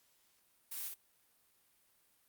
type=noise with echo; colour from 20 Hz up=blue; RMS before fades=-43 dBFS; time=0.71-0.89 s; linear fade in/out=10 ms; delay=54 ms; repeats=1; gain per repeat=-3 dB; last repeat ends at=0.944 s; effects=white hiss -72 dBFS RMS until 2.28 s + Opus 48 kbps